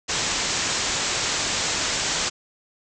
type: low-pass noise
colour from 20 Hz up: white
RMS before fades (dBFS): -25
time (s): 0.08-2.3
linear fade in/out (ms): 20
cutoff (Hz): 7800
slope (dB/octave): 96
effects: none

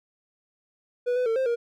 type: tone with pitch steps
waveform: triangle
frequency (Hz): 490.2 / 501 / 451.3 / 525 / 471.6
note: B4 / B4 / A4 / C5 / A#4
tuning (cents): -13 / +25 / +44 / +6 / +20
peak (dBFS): -20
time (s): 1.06-1.56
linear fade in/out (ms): 20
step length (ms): 100
effects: none

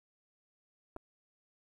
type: clicks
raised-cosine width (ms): 1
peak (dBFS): -30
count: 2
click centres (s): 0.963 / 0.966
effects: 11-bit

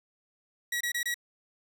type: tone bursts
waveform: sawtooth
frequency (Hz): 1918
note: A#6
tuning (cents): +49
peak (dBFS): -25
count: 4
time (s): 0.72-1.143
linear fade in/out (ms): 5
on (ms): 87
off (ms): 25
effects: none

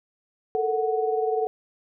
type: tone cluster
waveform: sine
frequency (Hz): 438.5 / 458.9 / 740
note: A4 / A#4 / F#5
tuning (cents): -6 / -27 / 0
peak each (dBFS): -24 / -29 / -27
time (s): 0.55-1.47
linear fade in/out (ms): 0
effects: none

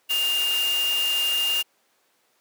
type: tone in noise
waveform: sine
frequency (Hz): 2812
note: F7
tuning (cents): +11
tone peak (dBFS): -21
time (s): 0.09-1.63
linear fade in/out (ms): 20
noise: white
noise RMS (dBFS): -31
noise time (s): 0.09-1.63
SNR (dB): +7
effects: pink hiss -65 dBFS RMS until 2.4 s + high-pass 400 Hz 12 dB/octave

